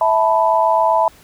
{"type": "chord", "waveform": "sine", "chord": "E suspended fourth", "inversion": "none", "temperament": "equal with one note detuned", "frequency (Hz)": [654.3, 880, 987.8], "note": ["E5", "A5", "B5"], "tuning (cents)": [-13, 0, 0], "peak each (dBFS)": -16, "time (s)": [0.01, 1.08], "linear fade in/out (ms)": 2, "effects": ["pink hiss -47 dBFS RMS until 1.23 s"]}